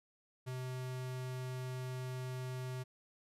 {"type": "tone", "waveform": "square", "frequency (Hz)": 128, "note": "C3", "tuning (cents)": -38, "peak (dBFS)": -40, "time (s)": [0.46, 2.84], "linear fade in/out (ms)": 20, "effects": ["resampled to 32000 Hz"]}